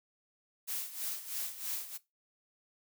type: noise with tremolo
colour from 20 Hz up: blue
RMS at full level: -36 dBFS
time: 0.67-1.98 s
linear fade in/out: 20 ms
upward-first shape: sine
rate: 3.1 Hz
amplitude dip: 75%
effects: noise-tail reverb RT60 0.2 s tail -18 dB re dry

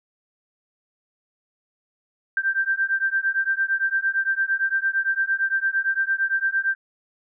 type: beating tone pair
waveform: sine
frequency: 1568 / 1576.8 Hz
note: G6 / G6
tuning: 0 / +10 cents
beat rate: 8.8 Hz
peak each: -23 dBFS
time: 2.37-6.75 s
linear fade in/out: 2 ms
effects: none

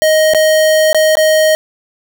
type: tone with dropouts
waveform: square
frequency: 625 Hz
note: D#5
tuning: 8 cents sharp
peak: -8 dBFS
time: 0.02-1.55 s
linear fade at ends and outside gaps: 0 ms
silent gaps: 0.336-0.347 / 0.93-0.946 / 1.154-1.17 s
effects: none

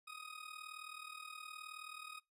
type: tone with amplitude modulation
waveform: 20% pulse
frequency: 1251 Hz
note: D#6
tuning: 9 cents sharp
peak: -40 dBFS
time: 0.07-2.2 s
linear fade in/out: 10 ms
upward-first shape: sine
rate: 39 Hz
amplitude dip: 75%
effects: noise-tail reverb RT60 0.2 s tail -22 dB re dry + resampled to 32000 Hz

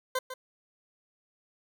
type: tone with echo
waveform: 20% pulse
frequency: 515 Hz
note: C5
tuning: 28 cents flat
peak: -22 dBFS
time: 0.15-0.19 s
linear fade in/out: 5 ms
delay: 150 ms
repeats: 1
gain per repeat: -10 dB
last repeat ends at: 0.34 s
effects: none

